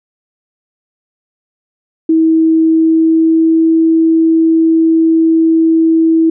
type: tone with pitch glide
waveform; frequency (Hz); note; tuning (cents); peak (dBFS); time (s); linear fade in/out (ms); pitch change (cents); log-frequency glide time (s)
sine; 322.2 to 325; E4 to E4; -39 to -24; -6; 2.09-6.3; 5; +15; 2.65-3.71
effects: none